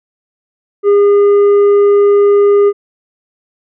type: tone with tanh clipping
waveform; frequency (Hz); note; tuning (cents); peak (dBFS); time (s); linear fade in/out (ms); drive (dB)
sine; 406.2; G#4; -38; -6; 0.83-2.73; 50; 5
effects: none